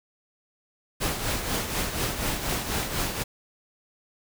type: noise with tremolo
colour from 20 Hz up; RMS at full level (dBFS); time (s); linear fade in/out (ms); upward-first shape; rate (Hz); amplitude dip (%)
pink; -26; 1-3.24; 20; triangle; 4.1; 60
effects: none